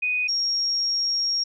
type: tone pair in turn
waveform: sine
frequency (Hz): 2489 / 5577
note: D#7 / F8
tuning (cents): 0 / -3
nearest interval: octave + major second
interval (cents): 1397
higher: second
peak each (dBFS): -21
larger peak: neither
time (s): 0.02-0.28 / 0.28-1.44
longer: second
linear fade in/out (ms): 10
effects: none